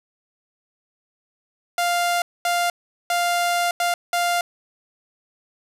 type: tone bursts at uneven times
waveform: sawtooth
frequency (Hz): 698.5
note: F5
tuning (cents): 0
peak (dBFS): -15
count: 5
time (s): 1.78-2.22 / 2.45-2.7 / 3.1-3.71 / 3.8-3.94 / 4.13-4.41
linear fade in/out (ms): 2
effects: resampled to 32000 Hz + 7-bit